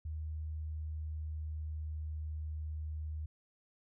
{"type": "tone with pitch glide", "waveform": "sine", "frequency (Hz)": [77.78, 77.2], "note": ["D#2", "D#2"], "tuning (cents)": [0, -13], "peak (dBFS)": -37, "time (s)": [0.05, 3.26], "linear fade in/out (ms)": 5, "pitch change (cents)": -13, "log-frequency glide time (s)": [0.22, 2.16], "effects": []}